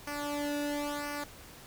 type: tone with flanger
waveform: sawtooth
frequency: 290.9 Hz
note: D4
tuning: 16 cents flat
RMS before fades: -35 dBFS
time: 0.07-1.24 s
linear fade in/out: 5 ms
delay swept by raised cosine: 0.27 to 0.94 ms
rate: 0.97 Hz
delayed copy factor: -0.8
effects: pink hiss -51 dBFS RMS until 1.66 s